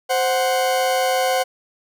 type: tone pair together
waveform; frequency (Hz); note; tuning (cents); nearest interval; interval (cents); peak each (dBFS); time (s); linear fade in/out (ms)
40% pulse; 522 / 740; C5 / F#5; -4 / 0; tritone; 604; -19; 0.09-1.44; 20
effects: none